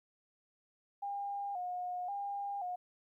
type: tone with vibrato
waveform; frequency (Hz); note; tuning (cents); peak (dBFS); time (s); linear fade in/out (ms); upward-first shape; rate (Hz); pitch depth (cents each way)
sine; 761; F#5; +48; -36; 1.02-2.76; 10; square; 0.94; 95
effects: 13-bit